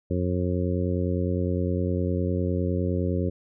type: harmonic tone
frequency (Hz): 89.8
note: F2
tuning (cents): +49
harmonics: 1 / 2 / 3 / 4 / 5 / 6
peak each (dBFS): -26 / -29 / -31 / -32 / -33 / -34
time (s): 0.1-3.3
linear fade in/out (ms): 10
effects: none